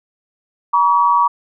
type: tone pair together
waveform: sine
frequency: 955 / 1135.7 Hz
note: A#5 / C#6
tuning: +42 / +42 cents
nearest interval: minor third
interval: 300 cents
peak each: -13 dBFS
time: 0.73-1.28 s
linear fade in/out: 10 ms
effects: none